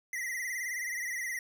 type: tone with vibrato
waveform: square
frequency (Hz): 1975.5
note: B6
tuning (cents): 0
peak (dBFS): -34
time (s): 0.13-1.39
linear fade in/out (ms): 2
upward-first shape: sine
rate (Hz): 19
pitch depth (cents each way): 88
effects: none